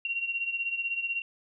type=beating tone pair; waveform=sine; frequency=2748 / 2764 Hz; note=F7 / F7; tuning=-29 / -19 cents; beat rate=16 Hz; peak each=-30 / -35 dBFS; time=0.05-1.22 s; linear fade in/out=2 ms; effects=none